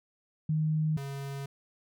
sine / square tone pair in turn, 155.56 / 138.59 Hz, D#3 / C#3, 0 / 0 cents, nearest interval major second, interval 200 cents, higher first, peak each -25 / -36 dBFS, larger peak first, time 0.49-0.97 / 0.97-1.46 s, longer second, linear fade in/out 5 ms, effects none

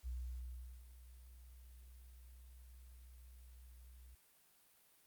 sine tone with ADSR envelope, 61.74 Hz, B1, in tune, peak -40 dBFS, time 0.03-4.15 s, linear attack 40 ms, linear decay 770 ms, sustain -15 dB, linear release 5 ms, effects white hiss -70 dBFS RMS until 5.06 s + Opus 48 kbps

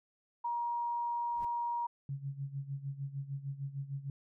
sine tone, 948 Hz, A#5, 29 cents sharp, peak -32 dBFS, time 0.44-1.87 s, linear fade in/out 10 ms
brown noise with exponential growth, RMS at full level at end -41 dBFS, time 1.3-1.45 s, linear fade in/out 5 ms, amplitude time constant 32 ms
sine tone with tremolo, 138.59 Hz, C#3, in tune, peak -34 dBFS, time 2.09-4.1 s, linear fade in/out 2 ms, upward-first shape sine, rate 6.6 Hz, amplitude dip 80%
effects none

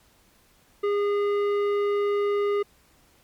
sine tone with tanh clipping, 408.3 Hz, G#4, 29 cents flat, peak -23 dBFS, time 0.83-2.63 s, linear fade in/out 10 ms, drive 12 dB, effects pink hiss -60 dBFS RMS until 3.23 s + MP3 96 kbps

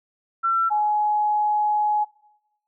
sine tone pair in turn, 1349 / 841.5 Hz, E6 / G#5, +40 / +23 cents, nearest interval minor sixth, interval 817 cents, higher first, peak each -18 dBFS, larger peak neither, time 0.43-0.7 / 0.7-2.05 s, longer second, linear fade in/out 20 ms, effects noise-tail reverb RT60 1.0 s tail -23 dB re dry

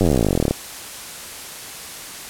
slowing click train, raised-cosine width 2 ms, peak -4 dBFS, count 29, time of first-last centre 0.01-0.51 s, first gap 10 ms, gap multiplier 1.04, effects white hiss -34 dBFS RMS until 2.29 s + low-pass 12000 Hz 12 dB/octave

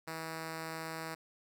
5% pulse tone, 161.5 Hz, E3, 35 cents flat, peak -28 dBFS, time 0.07-1.15 s, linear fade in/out 10 ms, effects none

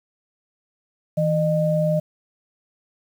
sine tone pair together, 161.57 / 610 Hz, E3 / D#5, -34 / -34 cents, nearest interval octave + major seventh, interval 2300 cents, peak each -20 / -20 dBFS, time 1.17-2 s, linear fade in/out 10 ms, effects 8-bit

